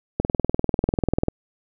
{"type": "click train", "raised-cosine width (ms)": 2, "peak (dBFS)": -6, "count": 23, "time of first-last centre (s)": [0.2, 1.284], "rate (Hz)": 20.3, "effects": []}